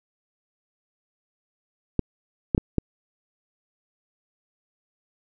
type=clicks; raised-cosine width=3 ms; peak=-7 dBFS; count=4; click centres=1.993 / 2.548 / 2.579 / 2.783 s; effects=none